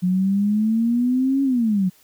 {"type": "exponential two-way sweep", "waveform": "sine", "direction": "up then down", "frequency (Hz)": [178.9, 277.2, 178.9], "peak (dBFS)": -16, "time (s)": [0.02, 1.9], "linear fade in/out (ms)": 20, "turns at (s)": 1.43, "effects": ["white hiss -55 dBFS RMS until 2.03 s"]}